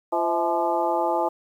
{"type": "harmonic tone with a mistuned harmonic", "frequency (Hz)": 171.7, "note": "F3", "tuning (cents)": -29, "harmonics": [2, 3, 4, 5, 6, 7], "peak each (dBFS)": [-28, -29, -26, -24, -33, -33], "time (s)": [0.12, 1.29], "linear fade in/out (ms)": 10, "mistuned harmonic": 4, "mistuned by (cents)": -88, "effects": ["9-bit"]}